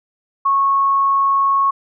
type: tone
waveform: sine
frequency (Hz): 1100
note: C#6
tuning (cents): -14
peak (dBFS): -12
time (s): 0.45-1.71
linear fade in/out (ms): 10
effects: none